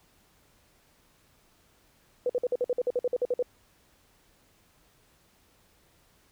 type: tone bursts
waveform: sine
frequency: 493.9 Hz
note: B4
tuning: in tune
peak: -23 dBFS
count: 14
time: 2.26-3.426 s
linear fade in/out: 2 ms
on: 35 ms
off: 52 ms
effects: pink hiss -64 dBFS RMS until 6.31 s